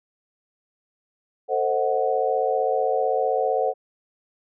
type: chord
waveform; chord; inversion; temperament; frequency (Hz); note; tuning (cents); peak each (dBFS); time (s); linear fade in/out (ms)
sine; A diminished seventh; none; equal with one note detuned; 447.7 / 523.3 / 622.3 / 740; A4 / C5 / Eb5 / Gb5; +30 / 0 / 0 / 0; -25 / -24 / -29 / -24; 1.48-3.74; 50
effects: none